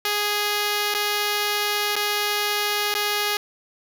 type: tone with dropouts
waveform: 5% pulse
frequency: 414.6 Hz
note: G#4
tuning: 3 cents flat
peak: -10 dBFS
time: 0.05-3.37 s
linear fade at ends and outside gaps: 2 ms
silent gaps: 0.941-0.947 / 1.956-1.963 / 2.942-2.95 s
effects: none